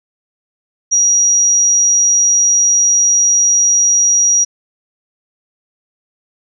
sine tone, 5750 Hz, F8, 50 cents sharp, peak -8 dBFS, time 0.91-4.45 s, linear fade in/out 20 ms, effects none

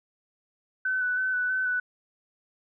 sine tone with vibrato, 1504 Hz, F#6, 28 cents sharp, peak -24 dBFS, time 0.85-1.8 s, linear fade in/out 5 ms, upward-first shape square, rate 3.1 Hz, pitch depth 18 cents each way, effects none

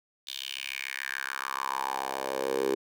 10% pulse tone with high-pass filter sweep, 66.9 Hz, C2, 39 cents sharp, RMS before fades -33 dBFS, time 0.27-2.75 s, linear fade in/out 5 ms, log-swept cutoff 3600 to 390 Hz, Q 4.3, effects none

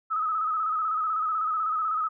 sine tone with vibrato, 1278 Hz, D#6, 46 cents sharp, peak -24 dBFS, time 0.1-2.09 s, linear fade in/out 20 ms, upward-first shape square, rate 16 Hz, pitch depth 42 cents each way, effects none

